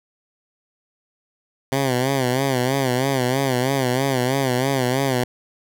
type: tone with vibrato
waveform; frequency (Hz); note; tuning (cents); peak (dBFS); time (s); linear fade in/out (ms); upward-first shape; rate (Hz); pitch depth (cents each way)
10% pulse; 130.81; C3; 0; -10; 1.72-5.24; 2; sine; 3.1; 100
effects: none